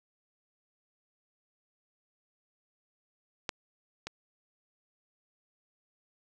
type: clicks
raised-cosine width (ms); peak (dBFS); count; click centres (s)
0.2; -14 / -20; 2; 3.492 / 4.07
effects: none